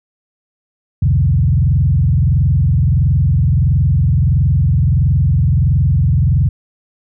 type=tone with frequency modulation; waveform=sine; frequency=108.8 Hz; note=A2; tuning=19 cents flat; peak=-9 dBFS; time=1.02-6.49 s; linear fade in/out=5 ms; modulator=21.5 Hz; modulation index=2; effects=none